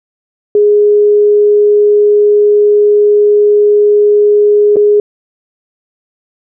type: tone with dropouts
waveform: sine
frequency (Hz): 415.3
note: G#4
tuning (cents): 0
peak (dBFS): -4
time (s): 0.55-5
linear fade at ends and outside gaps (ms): 2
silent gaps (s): 4.759-4.767
effects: none